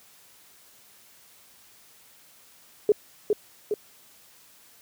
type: tone with echo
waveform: sine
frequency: 419.1 Hz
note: G#4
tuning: 16 cents sharp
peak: -14 dBFS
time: 2.89-2.92 s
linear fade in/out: 2 ms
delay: 410 ms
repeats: 2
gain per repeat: -4 dB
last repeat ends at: 3.74 s
effects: white hiss -55 dBFS RMS until 4.81 s + high-pass 60 Hz 12 dB/octave